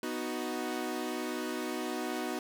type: chord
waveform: sawtooth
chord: B major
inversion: none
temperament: equal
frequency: 246.9 / 311.1 / 370 Hz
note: B3 / D#4 / F#4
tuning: 0 / 0 / 0 cents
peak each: -34 dBFS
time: 0.03-2.39 s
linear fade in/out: 2 ms
effects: none